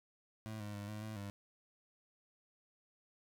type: tone with pitch steps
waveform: 25% pulse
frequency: 109.3 / 104.1 / 102.1 / 106.4 / 109 / 100.5 Hz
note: A2 / G#2 / G#2 / G#2 / A2 / G2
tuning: -11 / +5 / -29 / +42 / -16 / +44 cents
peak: -39 dBFS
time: 0.46-1.3 s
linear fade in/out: 0 ms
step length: 140 ms
effects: none